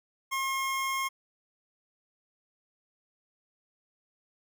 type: tone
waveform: 25% pulse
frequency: 1074 Hz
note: C6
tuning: 45 cents sharp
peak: -25 dBFS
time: 0.31-1.09 s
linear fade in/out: 20 ms
effects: none